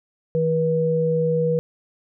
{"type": "tone pair together", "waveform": "sine", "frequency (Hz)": [160.9, 484.1], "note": ["E3", "B4"], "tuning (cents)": [-42, -35], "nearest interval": "octave + perfect fifth", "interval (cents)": 1907, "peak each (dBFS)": [-22, -19], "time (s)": [0.35, 1.59], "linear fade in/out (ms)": 0, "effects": []}